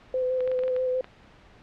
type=tone with vibrato; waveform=sine; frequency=510 Hz; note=C5; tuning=44 cents flat; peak=-23 dBFS; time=0.14-1.01 s; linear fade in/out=2 ms; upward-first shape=square; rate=6.2 Hz; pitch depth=14 cents each way
type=clicks; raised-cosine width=0.3 ms; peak=-24 dBFS; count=8; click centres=0.406 / 0.476 / 0.516 / 0.591 / 0.636 / 0.68 / 0.764 / 1.044 s
effects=pink hiss -53 dBFS RMS until 1.62 s + low-pass 3000 Hz 12 dB/octave